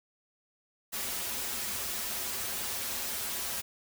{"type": "noise with comb filter", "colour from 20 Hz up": "white", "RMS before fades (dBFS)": -35, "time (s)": [0.92, 3.62], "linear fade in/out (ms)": 20, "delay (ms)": 6.6, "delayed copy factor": -1, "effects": []}